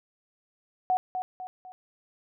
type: tone with echo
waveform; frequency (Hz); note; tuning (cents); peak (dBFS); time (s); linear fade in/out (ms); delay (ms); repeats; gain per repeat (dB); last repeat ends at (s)
sine; 740; F#5; 0; -21; 0.9-0.97; 0; 250; 3; -7; 1.72
effects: none